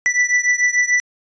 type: beating tone pair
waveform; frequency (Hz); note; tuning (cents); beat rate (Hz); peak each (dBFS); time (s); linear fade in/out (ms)
square; 1970 / 1976.8; B6 / B6; -5 / +1; 6.8; -17 / -19; 0.06-1; 0
effects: resampled to 16000 Hz